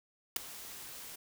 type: noise with ADSR envelope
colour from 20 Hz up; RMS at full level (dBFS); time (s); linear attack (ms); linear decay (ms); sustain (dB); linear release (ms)
white; -27; 0.36-1.16; 4; 7; -20; 8
effects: none